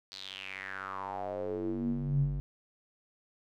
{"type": "tone with band-pass filter sweep", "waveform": "square", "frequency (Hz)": 48, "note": "G1", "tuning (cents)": -36, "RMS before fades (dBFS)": -35, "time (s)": [0.12, 2.4], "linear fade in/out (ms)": 0, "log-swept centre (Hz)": [4500, 100], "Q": 5.8, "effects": []}